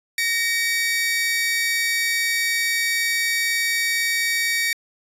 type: tone pair together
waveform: sawtooth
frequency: 1859.8 / 2282 Hz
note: A#6 / C#7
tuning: -5 / +50 cents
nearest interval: major third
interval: 355 cents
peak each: -19 dBFS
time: 0.18-4.73 s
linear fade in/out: 2 ms
effects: resampled to 32000 Hz